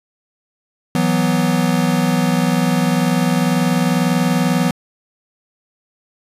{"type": "chord", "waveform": "square", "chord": "E suspended second", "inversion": "none", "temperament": "equal", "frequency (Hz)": [164.81, 185, 246.9], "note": ["E3", "F#3", "B3"], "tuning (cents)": [0, 0, 0], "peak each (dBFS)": -19, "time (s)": [0.95, 4.71], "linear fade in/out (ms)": 2, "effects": ["resampled to 32000 Hz"]}